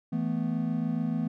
triangle chord, E suspended fourth, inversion none, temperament equal with one note detuned, 164.34 / 220 / 246.9 Hz, E3 / A3 / B3, -5 / 0 / 0 cents, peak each -29 dBFS, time 0.12-1.28 s, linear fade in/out 10 ms, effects none

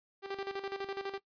sawtooth tone with tremolo, 392.8 Hz, G4, 4 cents sharp, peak -31 dBFS, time 0.22-1.2 s, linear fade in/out 50 ms, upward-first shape square, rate 12 Hz, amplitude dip 70%, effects noise-tail reverb RT60 0.1 s tail -19 dB re dry + resampled to 11025 Hz

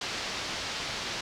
white low-pass noise, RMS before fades -35 dBFS, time 0.01-1.21 s, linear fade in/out 5 ms, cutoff 5300 Hz, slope 24 dB/octave, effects none

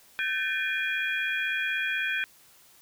sine tone cluster, 1539 / 1703 / 1779 / 2429 / 3300 Hz, G6 / G#6 / A6 / D#7 / G#7, -32 / +43 / +19 / -42 / -12 cents, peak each -30 / -38 / -35 / -30 / -37 dBFS, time 0.19-2.24 s, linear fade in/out 0 ms, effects white hiss -57 dBFS RMS until 2.81 s

